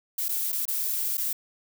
violet noise with dropouts, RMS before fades -28 dBFS, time 0.18-1.33 s, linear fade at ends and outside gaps 5 ms, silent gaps 0.284-0.29 / 0.52-0.526 / 0.654-0.679 / 1.172-1.178 s, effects none

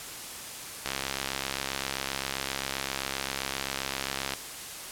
click train, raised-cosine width 0.2 ms, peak -12 dBFS, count 236, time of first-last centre 0.86-4.336 s, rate 67.6 Hz, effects white hiss -40 dBFS RMS until 4.91 s + low-pass 12000 Hz 12 dB/octave

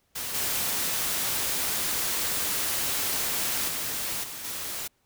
white noise with level steps, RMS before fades -33 / -28 / -31 / -38 / -34 dBFS, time 0.15-4.88 s, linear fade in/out 10 ms, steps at 0.34 / 3.68 / 4.23 / 4.44 s, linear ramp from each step 10 ms, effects pink hiss -70 dBFS RMS until 5.05 s

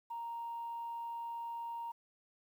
sine tone, 932.3 Hz, A#5, in tune, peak -38 dBFS, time 0.1-1.92 s, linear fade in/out 10 ms, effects tanh soft clip ceiling -35 dBFS + 11-bit

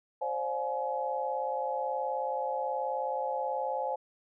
sine chord, D half-diminished seventh, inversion third, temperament just, 528.6 / 587.3 / 704.8 / 845.8 Hz, C5 / D5 / F5 / Ab5, +18 / 0 / +16 / +31 cents, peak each -34 / -39 / -38 / -33 dBFS, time 0.21-3.96 s, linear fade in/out 10 ms, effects none

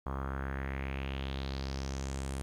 sawtooth tone with low-pass filter sweep, 67.4 Hz, C#2, 48 cents flat, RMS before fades -37 dBFS, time 0.06-2.42 s, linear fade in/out 0 ms, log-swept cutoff 1100 to 9700 Hz, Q 3.6, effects 11-bit

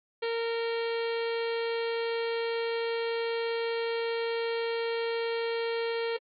harmonic tone with a mistuned harmonic, 461.3 Hz, A#4, 18 cents flat, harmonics 1 / 2 / 3 / 4 / 5 / 6 / 7 / 8 / 9 / 10, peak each -29 / -40 / -43 / -42 / -42 / -45 / -44 / -52 / -46 / -54 dBFS, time 0.22-6.17 s, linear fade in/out 10 ms, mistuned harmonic 10, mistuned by -42 cents, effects AAC 32 kbps

